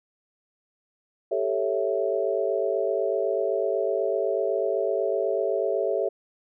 sine chord, A dominant seventh, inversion third, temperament equal, 392 / 440 / 554.4 / 659.3 Hz, G4 / A4 / C#5 / E5, 0 / 0 / 0 / 0 cents, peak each -28 dBFS, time 1.31-6.09 s, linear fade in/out 10 ms, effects none

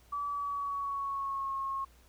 sine tone with pitch glide, 1150 to 1085.5 Hz, D6 to C#6, -37 to -37 cents, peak -32 dBFS, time 0.12-1.85 s, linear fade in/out 10 ms, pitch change -100 cents, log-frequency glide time 0.28-1.53 s, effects added 60 Hz sine -59 dBFS peak until 2.08 s + pink hiss -64 dBFS RMS until 2.08 s

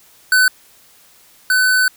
square tone pair in turn, 1508 / 1508 Hz, F#6 / F#6, +32 / +32 cents, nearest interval unison, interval 0 cents, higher neither, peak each -10 / -12 dBFS, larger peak first, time 0.32-0.48 / 1.5-1.88 s, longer second, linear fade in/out 2 ms, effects white hiss -49 dBFS RMS until 1.96 s

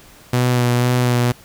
sawtooth tone with vibrato, 123 Hz, B2, 7 cents flat, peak -10 dBFS, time 0.33-1.32 s, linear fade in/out 5 ms, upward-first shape sine, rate 2 Hz, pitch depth 21 cents each way, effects pink hiss -45 dBFS RMS until 1.44 s

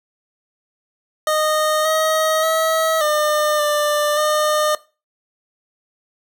25% pulse tone with pitch steps, 617 / 631 / 643 / 603 / 594 / 607 Hz, D#5 / D#5 / E5 / D5 / D5 / D#5, -15 / +24 / -43 / +46 / +20 / -43 cents, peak -12 dBFS, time 1.27-4.75 s, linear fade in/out 2 ms, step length 580 ms, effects noise-tail reverb RT60 0.3 s tail -18 dB re dry

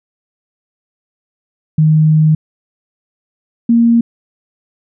sine tone pair in turn, 155.56 / 233.1 Hz, D#3 / A#3, 0 / 0 cents, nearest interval perfect fifth, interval 700 cents, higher second, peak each -6 dBFS, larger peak neither, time 1.78-2.35 / 3.69-4.01 s, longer first, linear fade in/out 5 ms, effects none

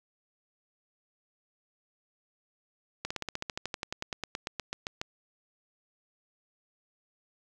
slowing click train, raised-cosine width 0.2 ms, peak -16 dBFS, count 22, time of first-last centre 3.05-5.015 s, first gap 55 ms, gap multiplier 1.05, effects 9-bit

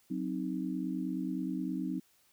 sine chord, C diminished, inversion second, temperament equal, 185 / 261.6 / 311.1 Hz, Gb3 / C4 / Eb4, 0 / 0 / 0 cents, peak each -37 / -36 / -37 dBFS, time 0.1-2 s, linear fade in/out 10 ms, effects white hiss -68 dBFS RMS until 2.32 s

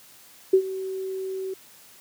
sine tone with ADSR envelope, 380.1 Hz, F#4, 47 cents sharp, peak -11 dBFS, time 0.53-1.54 s, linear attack 8 ms, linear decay 76 ms, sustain -17 dB, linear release 7 ms, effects white hiss -51 dBFS RMS until 2 s + high-pass 80 Hz 12 dB/octave

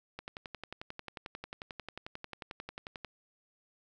click train, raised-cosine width 0.3 ms, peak -25 dBFS, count 33, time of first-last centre 0.19-3.047 s, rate 11.2 Hz, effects none

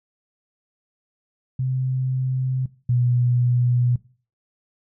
sine tone pair in turn, 129.7 / 122.67 Hz, C3 / B2, -15 / -11 cents, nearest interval minor second, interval 96 cents, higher first, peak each -20 / -16 dBFS, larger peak second, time 1.59-2.66 / 2.89-3.96 s, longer neither, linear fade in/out 5 ms, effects noise-tail reverb RT60 0.4 s tail -20 dB re dry

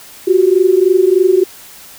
sine tone pair together, 360.1 / 383.4 Hz, F#4 / G4, -47 / -38 cents, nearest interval minor second, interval 109 cents, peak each -10 dBFS, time 0.27-1.44 s, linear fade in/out 10 ms, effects white hiss -37 dBFS RMS until 1.98 s

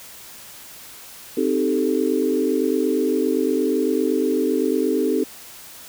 sine chord, A half-diminished seventh, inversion first, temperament equal, 261.6 / 311.1 / 392 / 440 Hz, C4 / Eb4 / G4 / A4, 0 / 0 / 0 / 0 cents, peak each -23 dBFS, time 1.37-5.24 s, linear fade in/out 5 ms, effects white hiss -41 dBFS RMS until 5.88 s

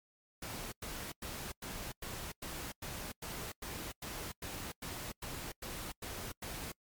pink noise bursts, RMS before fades -43 dBFS, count 16, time 0.42-6.72 s, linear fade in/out 5 ms, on 300 ms, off 100 ms, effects noise-tail reverb RT60 0.1 s tail -26 dB re dry + MP3 96 kbps

